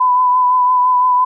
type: tone with vibrato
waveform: sine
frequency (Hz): 1000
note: B5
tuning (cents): +21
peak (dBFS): -9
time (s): 0-1.25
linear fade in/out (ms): 10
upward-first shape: triangle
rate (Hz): 5.9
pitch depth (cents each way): 25
effects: none